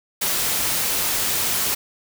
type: noise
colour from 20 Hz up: white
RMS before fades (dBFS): -22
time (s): 0.21-1.75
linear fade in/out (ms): 10
effects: none